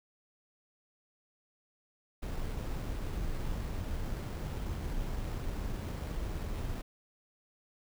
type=noise with sample-and-hold; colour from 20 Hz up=brown; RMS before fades=-36 dBFS; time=2.22-6.82 s; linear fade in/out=10 ms; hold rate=6300 Hz; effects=none